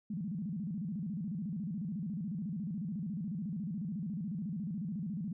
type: tone with vibrato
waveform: sine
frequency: 185.6 Hz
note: F#3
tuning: 6 cents sharp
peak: -35 dBFS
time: 0.1-5.33 s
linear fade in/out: 5 ms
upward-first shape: square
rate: 14 Hz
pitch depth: 230 cents each way
effects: none